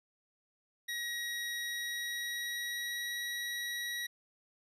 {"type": "tone with pitch glide", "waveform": "25% pulse", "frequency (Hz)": [1902, 1917.4], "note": ["A#6", "A#6"], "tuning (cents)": [34, 48], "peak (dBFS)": -32, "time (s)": [0.88, 4.07], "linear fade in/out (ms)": 10, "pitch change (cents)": 14, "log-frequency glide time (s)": [1.54, 3.19], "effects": ["resampled to 32000 Hz"]}